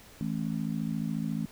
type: harmonic tone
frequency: 54.2 Hz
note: A1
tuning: 25 cents flat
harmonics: 3 / 4 / 5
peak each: -33 / -32 / -37 dBFS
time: 0.21-1.46 s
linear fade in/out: 0 ms
effects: pink hiss -53 dBFS RMS until 1.51 s